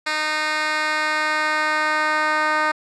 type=tone with band-pass filter sweep; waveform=10% pulse; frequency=307.2 Hz; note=D#4; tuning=22 cents flat; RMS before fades=-21 dBFS; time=0.06-2.72 s; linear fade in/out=10 ms; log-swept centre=2800 to 1400 Hz; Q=1; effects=resampled to 24000 Hz